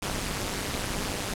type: noise with amplitude modulation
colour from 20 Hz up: pink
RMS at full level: -27 dBFS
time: 0.02-1.34 s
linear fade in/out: 5 ms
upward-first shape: sine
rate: 207 Hz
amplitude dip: 95%
effects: low-pass 11000 Hz 12 dB/octave